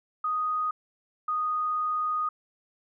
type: tone pair in turn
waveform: sine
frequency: 1244.5 / 1239.4 Hz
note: D#6 / D#6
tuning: 0 / -7 cents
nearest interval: unison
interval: 7 cents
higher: first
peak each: -25 dBFS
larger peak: neither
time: 0.24-0.71 / 1.28-2.29 s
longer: second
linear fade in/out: 5 ms
effects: none